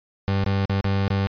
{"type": "tone with dropouts", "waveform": "30% pulse", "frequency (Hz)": 98, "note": "G2", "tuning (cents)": 0, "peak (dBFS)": -17, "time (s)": [0.28, 1.27], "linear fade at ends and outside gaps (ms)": 0, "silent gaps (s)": [[0.443, 0.463], [0.655, 0.696], [0.81, 0.844], [1.08, 1.103]], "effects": ["resampled to 11025 Hz"]}